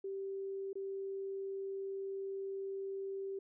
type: tone with dropouts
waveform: sine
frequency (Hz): 389.8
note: G4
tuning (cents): -10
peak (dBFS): -38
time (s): 0.04-3.39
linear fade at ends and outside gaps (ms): 5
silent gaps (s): 0.731-0.754
effects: none